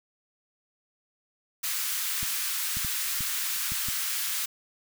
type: high-pass noise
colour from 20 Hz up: white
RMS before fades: -30 dBFS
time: 1.63-4.46 s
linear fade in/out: 10 ms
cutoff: 1200 Hz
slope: 24 dB/octave
type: clicks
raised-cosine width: 5 ms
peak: -25 dBFS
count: 6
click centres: 2.23 / 2.77 / 2.848 / 3.207 / 3.72 / 3.886 s
effects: none